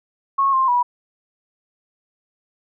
sine tone with pitch steps, 1095 / 1055 / 975 Hz, C#6 / C6 / B5, -22 / +14 / -23 cents, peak -14 dBFS, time 0.38-0.83 s, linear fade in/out 10 ms, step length 150 ms, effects none

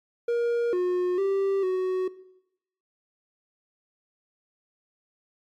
triangle tone with pitch steps, 472.4 / 360.1 / 391.3 / 371.5 Hz, A#4 / F#4 / G4 / F#4, +23 / -47 / -3 / +7 cents, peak -20 dBFS, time 0.28-2.08 s, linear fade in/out 5 ms, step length 450 ms, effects noise-tail reverb RT60 0.8 s tail -18 dB re dry + MP3 96 kbps

